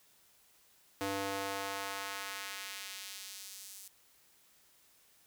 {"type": "tone with high-pass filter sweep", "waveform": "square", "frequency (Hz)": 98.4, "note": "G2", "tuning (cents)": 7, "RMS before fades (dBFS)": -41, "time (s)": [1.01, 3.88], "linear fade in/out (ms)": 0, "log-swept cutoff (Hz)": [330, 8100], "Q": 0.83, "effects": ["white hiss -66 dBFS RMS until 5.26 s"]}